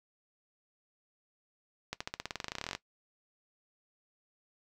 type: accelerating click train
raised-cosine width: 0.2 ms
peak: -18 dBFS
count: 21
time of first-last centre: 1.93-2.75 s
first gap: 75 ms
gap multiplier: 0.93
effects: noise-tail reverb RT60 0.1 s tail -17 dB re dry